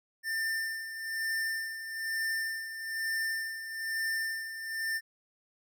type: tone with tremolo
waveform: square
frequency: 1794 Hz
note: A6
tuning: 33 cents sharp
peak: -30 dBFS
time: 0.23-5.01 s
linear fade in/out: 50 ms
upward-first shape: sine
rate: 1.1 Hz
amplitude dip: 65%
effects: none

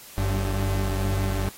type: tone pair together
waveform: 40% pulse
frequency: 49.33 / 96.4 Hz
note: G1 / G2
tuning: +12 / -28 cents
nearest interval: octave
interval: 1160 cents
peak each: -26 / -24 dBFS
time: 0.18-1.49 s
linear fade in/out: 0 ms
effects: white hiss -45 dBFS RMS until 1.57 s + AAC 48 kbps

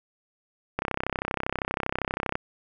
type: click train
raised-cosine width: 0.5 ms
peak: -11 dBFS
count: 52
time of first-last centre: 0.79-2.354 s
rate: 32.6 Hz
effects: none

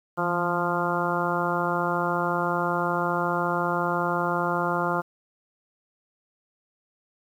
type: harmonic tone with a mistuned harmonic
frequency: 174.61 Hz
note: F3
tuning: in tune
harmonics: 1 / 2 / 3 / 4 / 5 / 6 / 7 / 8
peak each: -31 / -31 / -31 / -31 / -31 / -31 / -31 / -31 dBFS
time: 0.17-5.02 s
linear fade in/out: 20 ms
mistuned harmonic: 1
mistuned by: -55 cents
effects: 9-bit

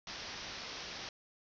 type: low-pass noise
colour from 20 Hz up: white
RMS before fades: -45 dBFS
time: 0.07-1.09 s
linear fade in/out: 2 ms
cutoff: 5900 Hz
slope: 96 dB/octave
effects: none

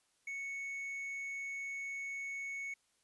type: tone with hard clipping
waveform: sine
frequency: 2214 Hz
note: C#7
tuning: 3 cents flat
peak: -40 dBFS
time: 0.27-2.74 s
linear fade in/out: 5 ms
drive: 3 dB
effects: white hiss -75 dBFS RMS until 3.03 s + resampled to 24000 Hz

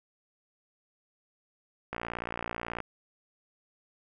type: click train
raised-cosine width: 0.5 ms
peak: -19 dBFS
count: 52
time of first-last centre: 1.93-2.803 s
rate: 58.4 Hz
effects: none

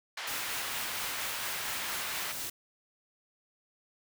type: band-pass noise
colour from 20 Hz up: white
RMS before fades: -39 dBFS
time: 0.17-2.32 s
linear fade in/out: 5 ms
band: 850 to 3000 Hz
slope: 12 dB/octave
type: noise with tremolo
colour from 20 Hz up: white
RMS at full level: -37 dBFS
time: 0.27-2.5 s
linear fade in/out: 5 ms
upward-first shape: sine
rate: 4.3 Hz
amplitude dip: 25%
effects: none

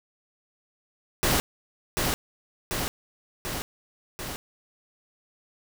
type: noise with echo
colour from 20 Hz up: pink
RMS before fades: -23 dBFS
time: 1.23-1.4 s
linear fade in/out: 0 ms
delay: 740 ms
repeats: 4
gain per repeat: -3 dB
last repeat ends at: 4.36 s
effects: none

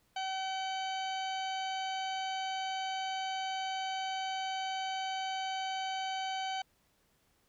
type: harmonic tone with a mistuned harmonic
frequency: 763 Hz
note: G5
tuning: 47 cents flat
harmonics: 1 / 2 / 3 / 4 / 5 / 6 / 8 / 9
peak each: -35 / -45 / -46 / -42 / -52 / -49 / -55 / -57 dBFS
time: 0.16-6.62 s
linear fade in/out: 5 ms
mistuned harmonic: 9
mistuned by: +23 cents
effects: pink hiss -72 dBFS RMS until 7.48 s

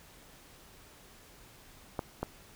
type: clicks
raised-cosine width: 1 ms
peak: -18 dBFS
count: 2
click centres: 1.992 / 2.23 s
effects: pink hiss -56 dBFS RMS until 2.55 s

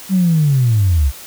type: linear sweep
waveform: sine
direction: down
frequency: 194.9 to 61.74 Hz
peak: -9 dBFS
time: 0.09-1.12 s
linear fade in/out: 50 ms
effects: tanh soft clip ceiling -5 dBFS + white hiss -35 dBFS RMS until 1.26 s

